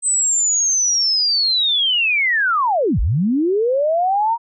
sine linear two-way sweep, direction down then up, 8210 to 40.01 to 948 Hz, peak -14 dBFS, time 0.02-4.38 s, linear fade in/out 50 ms, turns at 3 s, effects none

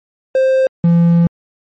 triangle tone pair in turn, 526 / 170.04 Hz, C5 / F3, +9 / -46 cents, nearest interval octave + minor sixth, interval 1955 cents, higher first, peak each -7 / -5 dBFS, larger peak second, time 0.35-0.67 / 0.84-1.27 s, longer second, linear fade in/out 2 ms, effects MP3 32 kbps

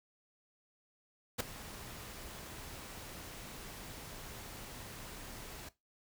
pink noise with ADSR envelope, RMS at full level -31 dBFS, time 1.38-5.69 s, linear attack 23 ms, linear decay 6 ms, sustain -17 dB, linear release 5 ms, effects noise-tail reverb RT60 0.2 s tail -17 dB re dry

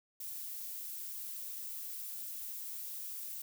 violet noise, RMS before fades -43 dBFS, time 0.2-3.42 s, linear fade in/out 5 ms, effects none

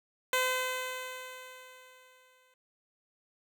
10% pulse tone with exponential decay, 511 Hz, C5, 41 cents flat, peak -17 dBFS, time 0.33-2.54 s, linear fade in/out 2 ms, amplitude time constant 480 ms, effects none

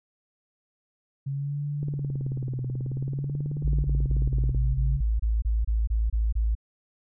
sine tone with vibrato, 136.4 Hz, C#3, 28 cents flat, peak -27 dBFS, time 1.26-5.01 s, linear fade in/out 10 ms, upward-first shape sine, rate 0.54 Hz, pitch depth 110 cents each way
click train, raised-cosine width 3 ms, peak -24 dBFS, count 51, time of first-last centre 1.83-4.547 s, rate 18.4 Hz
sine tone bursts, 55 Hz, A1, in tune, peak -21 dBFS, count 13, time 3.64-6.552 s, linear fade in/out 10 ms, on 200 ms, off 26 ms
effects none

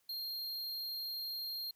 square tone, 4212 Hz, C8, 11 cents sharp, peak -39 dBFS, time 0.09-1.71 s, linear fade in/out 5 ms, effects white hiss -75 dBFS RMS until 1.75 s

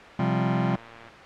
sawtooth chord, C suspended fourth, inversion none, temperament just, 130.81 / 174.42 / 196.22 Hz, C3 / F3 / G3, 0 / -2 / +2 cents, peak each -22 dBFS, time 0.19-0.76 s, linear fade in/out 5 ms
click train, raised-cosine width 0.3 ms, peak -28 dBFS, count 66, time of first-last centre 0.52-1.085 s, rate 115 Hz
effects white hiss -43 dBFS RMS until 1.25 s + low-pass 2000 Hz 12 dB/octave

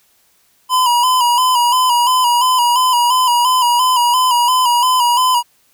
square tone with vibrato, 987.8 Hz, B5, in tune, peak -11 dBFS, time 0.69-5.43 s, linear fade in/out 50 ms, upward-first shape square, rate 2.9 Hz, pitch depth 50 cents each way, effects white hiss -56 dBFS RMS until 5.73 s

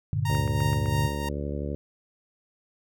sine chord, G minor, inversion none, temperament equal, 98 / 116.54 / 146.83 Hz, G2 / Bb2 / D3, 0 / 0 / 0 cents, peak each -28 dBFS, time 0.13-1.08 s, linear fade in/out 0 ms
sawtooth tone with tremolo, 930 Hz, A#5, 4 cents flat, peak -25 dBFS, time 0.25-1.29 s, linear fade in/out 5 ms, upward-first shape sine, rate 3 Hz, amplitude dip 60%
harmonic tone, 72 Hz, D2, 34 cents flat, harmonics 1 / 2 / 3 / 4 / 5 / 6 / 7 / 8, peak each -32 / -35 / -37 / -38 / -39 / -40 / -40 / -41 dBFS, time 0.3-1.75 s, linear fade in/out 0 ms
click train, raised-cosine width 0.5 ms, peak -25 dBFS, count 5, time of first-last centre 0.35-0.859 s, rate 7.86 Hz
effects none

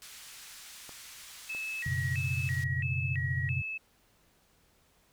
white band-pass noise, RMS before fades -49 dBFS, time 0.02-2.64 s, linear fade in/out 0 ms, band 1300 to 9100 Hz, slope 12 dB/octave
clicks, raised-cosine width 1 ms, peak -34 dBFS, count 2, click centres 0.893 / 1.549 s
sine tone with vibrato, 2229 Hz, C#7, 9 cents sharp, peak -34 dBFS, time 1.49-3.78 s, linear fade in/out 10 ms, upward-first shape square, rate 1.5 Hz, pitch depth 270 cents each way
sine chord, F# suspended fourth, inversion none, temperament equal, 92.5 / 123.47 / 138.59 Hz, F#2 / B2 / C#3, 0 / 0 / 0 cents, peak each -34 dBFS, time 1.86-3.62 s, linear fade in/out 5 ms
effects pink hiss -67 dBFS RMS until 5.12 s

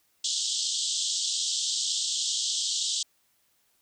pink band-pass noise, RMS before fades -29 dBFS, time 0.24-3.03 s, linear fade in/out 5 ms, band 3100 to 8200 Hz, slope 96 dB/octave, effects white hiss -69 dBFS RMS until 3.81 s

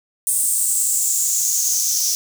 white noise with high-pass filter sweep, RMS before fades -19 dBFS, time 0.27-2.15 s, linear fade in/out 0 ms, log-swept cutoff 8900 to 5700 Hz, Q 5.7, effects none

